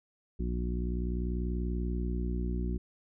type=harmonic tone; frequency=60.3 Hz; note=B1; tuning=41 cents flat; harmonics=1 / 2 / 3 / 4 / 5 / 6; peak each=-31 / -43 / -37 / -41 / -44 / -42 dBFS; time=0.39-2.78 s; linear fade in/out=10 ms; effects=none